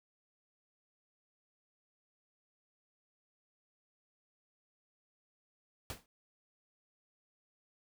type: noise with exponential decay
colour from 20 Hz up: pink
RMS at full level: -39 dBFS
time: 5.9-6.06 s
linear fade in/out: 1 ms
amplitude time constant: 34 ms
effects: none